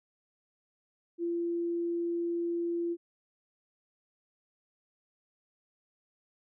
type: tone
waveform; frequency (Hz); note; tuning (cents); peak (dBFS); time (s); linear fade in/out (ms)
sine; 341.7; F4; -38; -29; 1.18-2.97; 50
effects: none